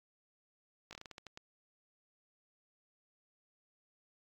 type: slowing click train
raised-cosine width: 0.2 ms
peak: -30 dBFS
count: 10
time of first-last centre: 0.91-1.374 s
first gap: 18 ms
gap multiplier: 1.25
effects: AAC 48 kbps